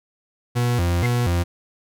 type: tone with vibrato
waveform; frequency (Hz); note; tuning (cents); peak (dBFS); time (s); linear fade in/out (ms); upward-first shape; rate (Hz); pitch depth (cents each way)
40% pulse; 102.6; G#2; -21; -17; 0.55-1.44; 20; square; 2.1; 290
type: tone with exponential growth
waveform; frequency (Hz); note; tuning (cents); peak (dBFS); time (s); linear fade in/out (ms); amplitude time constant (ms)
sine; 2093; C7; 0; -20; 0.97-1.06; 1; 18
effects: none